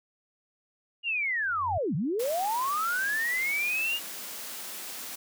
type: linear two-way sweep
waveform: sine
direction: down then up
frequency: 2874 to 130.81 to 2874 Hz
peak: -26 dBFS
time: 1.03-4 s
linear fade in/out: 50 ms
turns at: 1.95 s
type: tone with exponential growth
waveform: sine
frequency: 92.5 Hz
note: F#2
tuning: in tune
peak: -29 dBFS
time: 1.38-1.78 s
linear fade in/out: 5 ms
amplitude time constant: 86 ms
type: high-pass noise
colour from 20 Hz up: white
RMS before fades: -39 dBFS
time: 2.19-5.16 s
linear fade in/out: 10 ms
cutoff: 170 Hz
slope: 24 dB/octave
effects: none